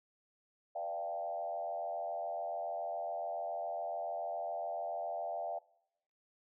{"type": "tone with frequency modulation", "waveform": "sine", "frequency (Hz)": 685, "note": "F5", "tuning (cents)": -34, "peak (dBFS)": -36, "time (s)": [0.75, 5.59], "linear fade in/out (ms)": 10, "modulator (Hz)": 87.1, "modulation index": 1.2, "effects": ["noise-tail reverb RT60 0.8 s tail -22 dB re dry"]}